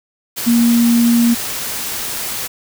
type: tone in noise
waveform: sine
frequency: 235.2 Hz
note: A#3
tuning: 16 cents sharp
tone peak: -9 dBFS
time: 0.46-1.35 s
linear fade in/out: 20 ms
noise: white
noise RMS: -23 dBFS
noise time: 0.36-2.48 s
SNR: +11 dB
effects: none